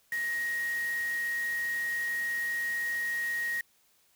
sine tone in noise, 1881 Hz, A#6, 15 cents sharp, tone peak -29 dBFS, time 0.12-3.61 s, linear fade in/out 2 ms, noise white, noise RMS -45 dBFS, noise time 0.12-3.61 s, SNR +13 dB, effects white hiss -67 dBFS RMS until 4.15 s

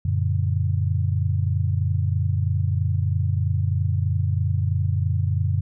sine chord, Gb augmented, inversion none, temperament just, 92.5 / 115.62 / 144.53 Hz, Gb2 / Bb2 / D3, 0 / -14 / -27 cents, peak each -21 / -25 / -26 dBFS, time 0.05-5.61 s, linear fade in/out 5 ms, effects none

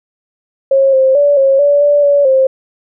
sine tone with pitch steps, 542 / 528 / 576 / 542 / 575 / 581 / 571 / 529 Hz, C#5 / C5 / D5 / C#5 / D5 / D5 / D5 / C5, -39 / +16 / -34 / -39 / -37 / -19 / -49 / +19 cents, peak -6 dBFS, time 0.71-2.47 s, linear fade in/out 5 ms, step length 220 ms, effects none

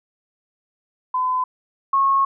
sine tone pair in turn, 1015 / 1091.9 Hz, B5 / C#6, +47 / -26 cents, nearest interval minor second, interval 127 cents, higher second, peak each -18 / -14 dBFS, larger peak second, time 1.14-1.44 / 1.93-2.25 s, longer second, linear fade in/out 5 ms, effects none

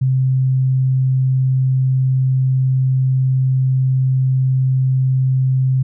sine tone, 130.81 Hz, C3, in tune, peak -12 dBFS, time 0.01-5.83 s, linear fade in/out 10 ms, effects none

